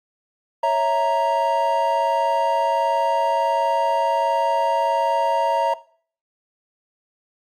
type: chord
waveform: triangle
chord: A# diminished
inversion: first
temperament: equal with one note detuned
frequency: 554.4 / 655.8 / 932.3 Hz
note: C#5 / E5 / A#5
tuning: 0 / -9 / 0 cents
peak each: -22 / -20 / -17 dBFS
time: 0.63-5.74 s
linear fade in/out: 5 ms
effects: noise-tail reverb RT60 0.5 s tail -19 dB re dry + Opus 48 kbps